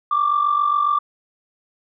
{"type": "tone pair together", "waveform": "sine", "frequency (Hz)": [1137, 1184.3], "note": ["C#6", "D6"], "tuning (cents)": [44, 14], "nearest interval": "minor second", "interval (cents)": 70, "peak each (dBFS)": [-20, -16], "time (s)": [0.11, 0.99], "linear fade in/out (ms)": 5, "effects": ["tanh soft clip ceiling -10 dBFS"]}